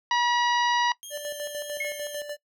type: harmonic tone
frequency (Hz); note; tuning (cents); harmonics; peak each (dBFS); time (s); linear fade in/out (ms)
963; B5; -44; 1 / 2 / 3 / 4 / 5 / 6; -22 / -28 / -32 / -34 / -36 / -38; 0.11-0.92; 2
type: tone with vibrato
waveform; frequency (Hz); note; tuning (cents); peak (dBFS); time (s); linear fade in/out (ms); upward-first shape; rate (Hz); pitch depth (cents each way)
15% pulse; 3200; G7; +35; -32; 1.03-2.21; 0; sine; 5.1; 22
type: tone with tremolo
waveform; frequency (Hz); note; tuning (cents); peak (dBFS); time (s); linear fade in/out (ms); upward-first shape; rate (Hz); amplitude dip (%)
square; 587.3; D5; 0; -31; 1.1-2.37; 50; square; 6.7; 55
type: tone with exponential decay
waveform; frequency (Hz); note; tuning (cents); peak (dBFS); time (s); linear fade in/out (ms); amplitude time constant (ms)
sine; 2168; C#7; -39; -25; 1.8-2.15; 5; 74
effects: noise-tail reverb RT60 0.1 s tail -20 dB re dry